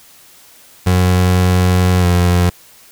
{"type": "tone with pitch glide", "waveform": "30% pulse", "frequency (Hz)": [91, 88.67], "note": ["F#2", "F2"], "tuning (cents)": [-28, 27], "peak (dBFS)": -7, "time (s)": [0.86, 2.5], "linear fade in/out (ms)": 10, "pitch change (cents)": -45, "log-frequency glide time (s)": [1.99, 2.04], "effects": ["white hiss -44 dBFS RMS until 2.91 s"]}